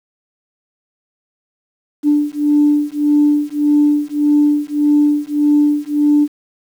sine beating tone pair, 293.7 / 295.4 Hz, D4 / D4, 0 / +10 cents, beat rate 1.7 Hz, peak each -13 dBFS, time 2.03-6.28 s, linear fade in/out 50 ms, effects tanh soft clip ceiling -3 dBFS + 7-bit

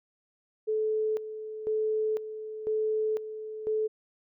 sine tone with tremolo, 433.5 Hz, A4, 26 cents flat, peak -25 dBFS, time 0.67-3.88 s, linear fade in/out 20 ms, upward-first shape square, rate 1 Hz, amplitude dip 70%, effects none

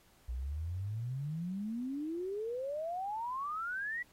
sine exponential sweep, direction up, 58.27 to 1975.5 Hz, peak -35 dBFS, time 0.28-4.03 s, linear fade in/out 10 ms, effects pink hiss -66 dBFS RMS until 4.12 s + AAC 48 kbps

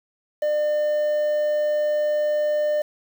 triangle tone with quantisation, 600 Hz, D5, 37 cents sharp, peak -17 dBFS, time 0.42-2.82 s, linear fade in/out 5 ms, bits 7, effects none

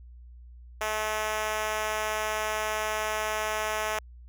5% pulse tone with high-pass filter, 215.4 Hz, A3, 37 cents flat, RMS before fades -30 dBFS, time 0.81-3.99 s, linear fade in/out 2 ms, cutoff 580 Hz, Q 1.7, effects added 60 Hz sine -45 dBFS peak until 4.28 s

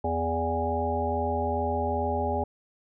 harmonic tone with a mistuned harmonic, 82.41 Hz, E2, in tune, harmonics 1 / 3 / 5 / 7 / 9 / 10, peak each -31 / -34 / -32 / -32 / -35 / -30 dBFS, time 0.04-2.44 s, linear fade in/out 5 ms, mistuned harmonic 7, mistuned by +20 cents, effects none

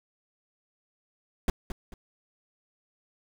brown noise with echo, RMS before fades -23 dBFS, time 1.48-1.5 s, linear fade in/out 2 ms, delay 220 ms, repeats 2, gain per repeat -10 dB, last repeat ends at 1.94 s, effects none

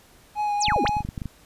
triangle tone with vibrato, 831 Hz, G#5, 1 cent sharp, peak -20 dBFS, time 0.35-1.03 s, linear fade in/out 50 ms, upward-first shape sine, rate 3.7 Hz, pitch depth 20 cents each way
sine exponential two-way sweep, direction down then up, 9250 to 220 to 9250 Hz, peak -22 dBFS, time 0.6-0.89 s, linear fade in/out 20 ms, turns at 0.83 s
clicks, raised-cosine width 5 ms, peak -18 dBFS, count 12, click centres 0.684 / 0.721 / 0.762 / 0.852 / 0.893 / 0.968 / 1.006 / 1.05 / 1.089 / 1.178 / 1.218 / 1.257 s
effects pink hiss -54 dBFS RMS until 1.45 s + resampled to 32000 Hz

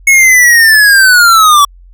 square linear sweep, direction down, 2198 to 1131 Hz, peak -3 dBFS, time 0.07-1.65 s, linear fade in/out 5 ms, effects added 44 Hz sine -34 dBFS peak until 1.93 s

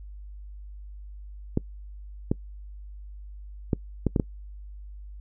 clicks, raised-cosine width 3 ms, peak -9 dBFS, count 6, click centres 1.574 / 2.315 / 3.732 / 4.067 / 4.162 / 4.198 s, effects noise-tail reverb RT60 0.1 s tail -24 dB re dry + added 50 Hz sine -39 dBFS peak until 5.2 s

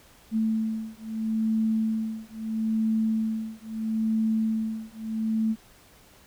sine beating tone pair, 220.5 / 221.26 Hz, A3 / A3, +4 / +10 cents, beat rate 0.76 Hz, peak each -27 dBFS, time 0.31-5.56 s, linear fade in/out 50 ms, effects pink hiss -55 dBFS RMS until 6.26 s

